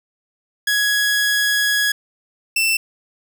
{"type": "tone pair in turn", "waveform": "sawtooth", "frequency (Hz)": [1670, 2673], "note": ["G#6", "E7"], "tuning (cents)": [9, 23], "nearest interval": "minor sixth", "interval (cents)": 814, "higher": "second", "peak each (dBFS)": -12, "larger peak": "neither", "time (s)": [[0.67, 1.92], [2.56, 2.77]], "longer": "first", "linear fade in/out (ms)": 5, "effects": []}